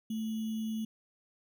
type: tone with sample-and-hold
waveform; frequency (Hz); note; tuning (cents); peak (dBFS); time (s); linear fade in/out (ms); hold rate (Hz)
sine; 220; A3; 0; -32; 0.1-0.85; 5; 3150
effects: none